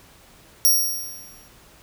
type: tone with exponential decay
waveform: 10% pulse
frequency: 5640 Hz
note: F8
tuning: 16 cents sharp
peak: -6 dBFS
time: 0.65-1.48 s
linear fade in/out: 0 ms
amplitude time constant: 180 ms
effects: pink hiss -51 dBFS RMS until 1.82 s